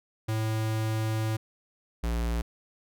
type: tone pair in turn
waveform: square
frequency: 110 / 57.92 Hz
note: A2 / A#1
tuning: 0 / -10 cents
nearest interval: major seventh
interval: 1110 cents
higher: first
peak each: -27 dBFS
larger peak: neither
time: 0.28-1.37 / 2.03-2.42 s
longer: first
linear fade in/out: 10 ms
effects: none